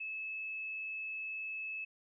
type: tone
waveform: sine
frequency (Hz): 2601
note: E7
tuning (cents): -24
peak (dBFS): -38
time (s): 0-1.85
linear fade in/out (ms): 10
effects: none